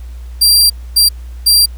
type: tone bursts at uneven times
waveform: sawtooth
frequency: 4731 Hz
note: D8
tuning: 12 cents sharp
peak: -3 dBFS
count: 3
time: 0.41-0.7 / 0.96-1.09 / 1.46-1.66 s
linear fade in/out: 10 ms
effects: added 60 Hz sine -25 dBFS peak until 1.77 s + pink hiss -47 dBFS RMS until 1.77 s

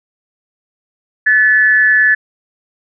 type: tone with amplitude modulation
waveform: sine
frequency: 1731 Hz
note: A6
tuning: 29 cents flat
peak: -4 dBFS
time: 1.26-2.15 s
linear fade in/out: 10 ms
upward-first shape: sine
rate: 211 Hz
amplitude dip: 65%
effects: none

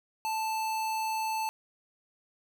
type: tone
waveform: square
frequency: 880 Hz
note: A5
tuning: in tune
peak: -30 dBFS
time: 0.25-1.49 s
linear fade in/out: 0 ms
effects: none

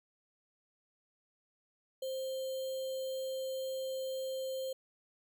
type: tone with sample-and-hold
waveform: sine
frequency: 526 Hz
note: C5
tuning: 9 cents sharp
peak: -35 dBFS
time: 2.02-4.73 s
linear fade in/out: 5 ms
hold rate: 3675 Hz
effects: none

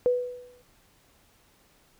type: tone with exponential decay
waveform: sine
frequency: 493.9 Hz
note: B4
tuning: in tune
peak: -17 dBFS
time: 0.06-0.62 s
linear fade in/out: 0 ms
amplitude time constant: 120 ms
effects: pink hiss -62 dBFS RMS until 1.99 s

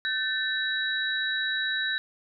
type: tone cluster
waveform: sine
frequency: 1535 / 1771 / 3880 Hz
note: G6 / A6 / B7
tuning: -37 / +11 / -31 cents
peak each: -30 dBFS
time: 0.05-1.98 s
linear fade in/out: 0 ms
effects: none

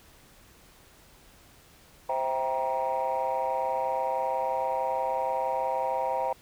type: chord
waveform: sine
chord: C dominant seventh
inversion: none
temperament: just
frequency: 523.3 / 654.1 / 784.9 / 941.9 Hz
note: C5 / E5 / G5 / Bb5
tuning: 0 / -14 / +2 / +18 cents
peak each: -30 / -32 / -30 / -29 dBFS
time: 2.09-6.33 s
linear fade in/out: 5 ms
effects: tanh soft clip ceiling -20 dBFS + pink hiss -56 dBFS RMS until 6.41 s

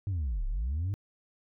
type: linear two-way sweep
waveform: sine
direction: down then up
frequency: 103.83 to 30.87 to 103.83 Hz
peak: -26 dBFS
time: 0.07-0.94 s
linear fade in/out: 0 ms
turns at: 0.46 s
effects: tanh soft clip ceiling -27 dBFS

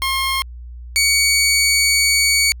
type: tone pair in turn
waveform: 15% pulse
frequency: 1071 / 2250 Hz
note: C6 / C#7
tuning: +40 / +25 cents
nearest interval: octave + minor second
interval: 1285 cents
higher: second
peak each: -11 / -6 dBFS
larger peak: second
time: 0.02-0.42 / 0.96-2.52 s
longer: second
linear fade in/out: 0 ms
effects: added 60 Hz sine -31 dBFS peak until 2.6 s

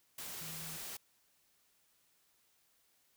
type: tone in noise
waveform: sine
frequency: 160.3 Hz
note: E3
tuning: 48 cents flat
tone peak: -50 dBFS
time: 0.41-0.77 s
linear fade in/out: 5 ms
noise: white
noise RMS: -45 dBFS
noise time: 0.18-0.97 s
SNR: -8 dB
effects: white hiss -73 dBFS RMS until 3.16 s

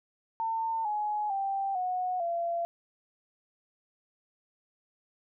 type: tone with pitch steps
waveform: sine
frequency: 901 / 840.7 / 784.4 / 731.8 / 682.8 Hz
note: A5 / G#5 / G5 / F#5 / F5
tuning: +41 / +21 / +1 / -19 / -39 cents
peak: -28 dBFS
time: 0.4-2.65 s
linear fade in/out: 0 ms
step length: 450 ms
effects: none

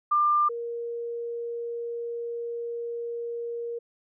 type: tone pair in turn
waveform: sine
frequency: 1194 / 469.9 Hz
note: D6 / A#4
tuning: +28 / +14 cents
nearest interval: octave + major third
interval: 1614 cents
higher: first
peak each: -19 / -30 dBFS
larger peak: first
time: 0.11-0.49 / 0.49-3.79 s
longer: second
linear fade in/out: 10 ms
effects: none

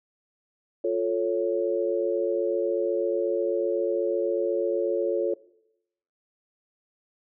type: chord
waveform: sine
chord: F augmented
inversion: none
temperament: equal with one note detuned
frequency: 351.9 / 440 / 554.4 Hz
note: F4 / A4 / C#5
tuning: +13 / 0 / 0 cents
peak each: -27 dBFS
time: 0.84-5.34 s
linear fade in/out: 5 ms
effects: noise-tail reverb RT60 0.8 s tail -20 dB re dry

